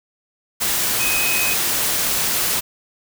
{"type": "tone in noise", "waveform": "sine", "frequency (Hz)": 2520, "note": "D#7", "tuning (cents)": 21, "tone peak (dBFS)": -21, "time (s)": [0.99, 1.55], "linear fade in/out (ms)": 20, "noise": "white", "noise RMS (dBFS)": -20, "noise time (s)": [0.6, 2.61], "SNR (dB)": -4, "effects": []}